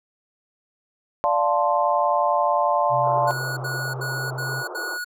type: chord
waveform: sine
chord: D minor seventh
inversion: none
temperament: equal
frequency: 587.3 / 698.5 / 880 / 1046.5 Hz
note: D5 / F5 / A5 / C6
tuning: 0 / 0 / 0 / 0 cents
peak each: -23 dBFS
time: 1.24-3.31 s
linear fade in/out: 0 ms
type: tone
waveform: triangle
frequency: 130 Hz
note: C3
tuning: 11 cents flat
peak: -27 dBFS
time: 2.89-4.64 s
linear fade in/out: 50 ms
type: band-pass noise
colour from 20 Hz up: pink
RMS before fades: -35 dBFS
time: 3.02-4.99 s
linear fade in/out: 50 ms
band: 330 to 1400 Hz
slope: 96 dB/octave
type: tone bursts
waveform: square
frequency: 1457 Hz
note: F#6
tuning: 27 cents flat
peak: -28 dBFS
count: 5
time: 3.27-5.046 s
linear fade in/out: 10 ms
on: 300 ms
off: 69 ms
effects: none